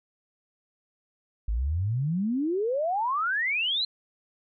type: exponential sweep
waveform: sine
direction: up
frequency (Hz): 50.2 to 4186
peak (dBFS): -24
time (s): 1.48-3.85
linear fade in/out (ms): 5
effects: none